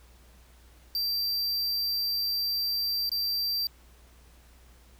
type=tone with dropouts; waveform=square; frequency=4699 Hz; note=D8; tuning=in tune; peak=-27 dBFS; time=0.95-3.67 s; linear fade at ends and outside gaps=1 ms; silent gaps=3.093-3.117 s; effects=added 60 Hz sine -54 dBFS peak until 4.99 s + pink hiss -60 dBFS RMS until 4.99 s